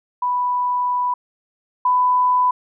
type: tone pair in turn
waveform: sine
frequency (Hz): 987.8 / 997.5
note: B5 / B5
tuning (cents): 0 / +17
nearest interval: unison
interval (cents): 17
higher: second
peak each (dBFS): -17 / -13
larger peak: second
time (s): 0.22-1.14 / 1.85-2.51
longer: first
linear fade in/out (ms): 5
effects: none